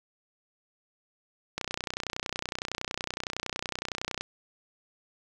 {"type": "click train", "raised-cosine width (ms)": 0.2, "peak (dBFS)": -14, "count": 82, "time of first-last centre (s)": [1.58, 4.21], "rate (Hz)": 30.8, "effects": []}